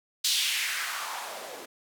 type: noise with band-pass filter sweep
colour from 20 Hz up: blue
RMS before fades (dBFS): -31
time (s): 0.24-1.66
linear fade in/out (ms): 10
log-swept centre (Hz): 4200 to 380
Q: 2.2
effects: none